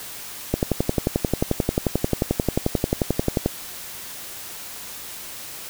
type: click train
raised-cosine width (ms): 2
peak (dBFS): -5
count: 34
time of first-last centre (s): 0.54-3.46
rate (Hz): 11.3
effects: white hiss -36 dBFS RMS until 5.69 s